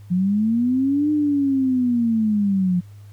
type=linear two-way sweep; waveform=sine; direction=up then down; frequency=174.61 to 303 to 174.61 Hz; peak=-16 dBFS; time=0.1-2.81 s; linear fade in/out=20 ms; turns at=1.11 s; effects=added 102 Hz sine -39 dBFS peak until 3.12 s + pink hiss -58 dBFS RMS until 3.12 s